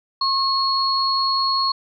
sine tone pair together, 1081 / 4324 Hz, C#6 / C#8, -44 / -44 cents, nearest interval 2 octaves, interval 2400 cents, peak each -20 dBFS, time 0.21-1.72 s, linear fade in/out 5 ms, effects none

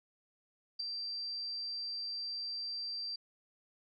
sine tone with ADSR envelope, 4699 Hz, D8, in tune, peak -31 dBFS, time 0.79-3.16 s, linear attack 13 ms, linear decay 5 ms, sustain -6 dB, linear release 7 ms, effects none

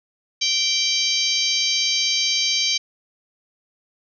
harmonic tone with a mistuned harmonic, 784 Hz, G5, in tune, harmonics 3 / 4 / 5 / 6 / 7 / 8, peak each -27 / -24 / -25 / -24 / -27 / -27 dBFS, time 0.41-2.78 s, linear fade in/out 10 ms, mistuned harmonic 3, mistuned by -17 cents, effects none

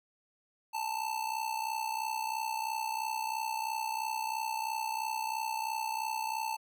square tone with amplitude modulation, 884 Hz, A5, 8 cents sharp, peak -30 dBFS, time 0.73-6.57 s, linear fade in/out 20 ms, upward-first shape sine, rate 63 Hz, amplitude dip 75%, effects none

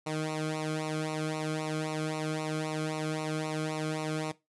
sawtooth tone with flanger, 155.6 Hz, D#3, in tune, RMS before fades -33 dBFS, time 0.06-4.32 s, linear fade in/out 10 ms, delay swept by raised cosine 0.6 to 1.11 ms, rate 3.8 Hz, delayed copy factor -1, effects noise-tail reverb RT60 0.2 s tail -18 dB re dry + resampled to 24000 Hz

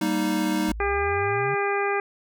square chord, Eb major, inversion first, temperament equal, 196 / 233.1 / 311.1 Hz, G3 / Bb3 / Eb4, 0 / 0 / 0 cents, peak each -28 / -30 / -25 dBFS, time 0.01-0.72 s, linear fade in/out 5 ms
sine exponential sweep, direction up, 49 to 146.83 Hz, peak -31 dBFS, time 0.68-1.55 s, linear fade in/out 10 ms
harmonic tone, 402.1 Hz, G4, 44 cents sharp, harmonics 1 / 2 / 3 / 4 / 5 / 6, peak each -25 / -28 / -30 / -31 / -32 / -33 dBFS, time 0.8-2 s, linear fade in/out 2 ms
effects none

